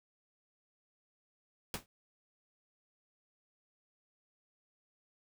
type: noise with exponential decay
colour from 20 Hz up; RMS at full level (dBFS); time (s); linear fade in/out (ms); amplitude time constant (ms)
pink; -34; 1.74-1.86; 1; 24
effects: none